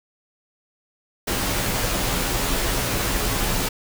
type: noise with comb filter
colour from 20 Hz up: pink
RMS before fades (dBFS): -23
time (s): 1.27-3.69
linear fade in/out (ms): 10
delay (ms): 13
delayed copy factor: -0.65
effects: none